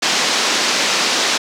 white band-pass noise, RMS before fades -17 dBFS, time 0.02-1.38 s, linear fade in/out 10 ms, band 200 to 6000 Hz, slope 24 dB/octave, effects none

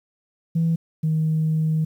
sine tone pair in turn, 164.81 / 157.57 Hz, E3 / D#3, 0 / +22 cents, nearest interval minor second, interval 78 cents, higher first, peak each -16 / -17 dBFS, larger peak first, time 0.55-0.76 / 1.03-1.85 s, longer second, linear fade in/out 10 ms, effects tanh soft clip ceiling -14 dBFS + 9-bit

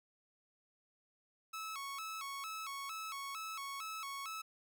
sawtooth tone with vibrato, 1200 Hz, D6, 37 cents sharp, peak -38 dBFS, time 1.53-4.42 s, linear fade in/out 10 ms, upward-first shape square, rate 2.2 Hz, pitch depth 140 cents each way, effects none

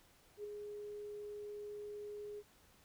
sine tone with ADSR envelope, 415.3 Hz, G#4, in tune, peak -40 dBFS, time 0.37-2.43 s, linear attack 71 ms, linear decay 9 ms, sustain -4 dB, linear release 44 ms, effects pink hiss -67 dBFS RMS until 2.84 s

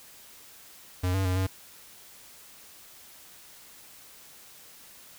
square tone with pitch steps, 90.9 / 95.8 / 91.9 / 94.4 Hz, F#2 / G2 / F#2 / F#2, -30 / -39 / -11 / +35 cents, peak -25 dBFS, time 1.03-1.47 s, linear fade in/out 10 ms, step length 110 ms, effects white hiss -51 dBFS RMS until 5.18 s

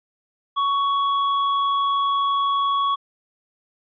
triangle tone with tanh clipping, 1117 Hz, C#6, 13 cents sharp, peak -20 dBFS, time 0.56-2.96 s, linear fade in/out 20 ms, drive 15 dB, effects resampled to 11025 Hz

